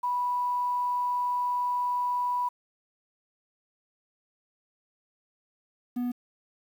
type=tone pair in turn; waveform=sine / triangle; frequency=983 / 245.2 Hz; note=B5 / B3; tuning=-8 / -12 cents; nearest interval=2 octaves; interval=2404 cents; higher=first; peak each=-25 dBFS; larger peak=neither; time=0.03-2.49 / 5.96-6.12 s; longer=first; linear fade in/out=10 ms; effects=9-bit